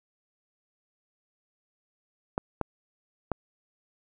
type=clicks; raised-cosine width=1 ms; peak=-13 dBFS; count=3; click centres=2.379 / 2.613 / 3.317 s; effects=none